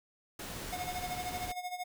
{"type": "noise", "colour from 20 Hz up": "pink", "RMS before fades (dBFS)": -42, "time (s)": [0.39, 1.52], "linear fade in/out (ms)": 5}
{"type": "tone with tremolo", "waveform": "square", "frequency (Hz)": 723, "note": "F#5", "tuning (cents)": -40, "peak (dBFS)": -35, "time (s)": [0.72, 1.84], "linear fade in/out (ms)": 10, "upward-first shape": "sine", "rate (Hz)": 13, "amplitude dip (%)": 75}
{"effects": []}